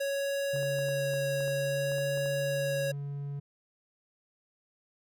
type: tone with vibrato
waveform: square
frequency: 554.4 Hz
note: C#5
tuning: in tune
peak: -30 dBFS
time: 0-2.92 s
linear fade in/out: 10 ms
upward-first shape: sine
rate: 0.57 Hz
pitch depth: 8 cents each way
type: tone with pitch glide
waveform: triangle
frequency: 140 to 141.87 Hz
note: C#3 to C#3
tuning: +18 to +40 cents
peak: -32 dBFS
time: 0.53-3.4 s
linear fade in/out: 10 ms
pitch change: +22 cents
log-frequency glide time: 1.12-2.69 s
type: clicks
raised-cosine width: 1 ms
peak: -34 dBFS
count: 11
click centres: 0.562 / 0.629 / 0.788 / 0.887 / 1.137 / 1.406 / 1.479 / 1.918 / 1.983 / 2.175 / 2.259 s
effects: none